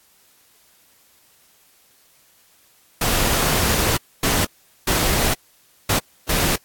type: noise bursts at uneven times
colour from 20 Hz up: pink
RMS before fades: -19 dBFS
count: 5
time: 3.01-3.97 / 4.23-4.45 / 4.87-5.34 / 5.89-5.99 / 6.29-6.56 s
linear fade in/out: 5 ms
effects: white hiss -56 dBFS RMS until 6.64 s + AAC 64 kbps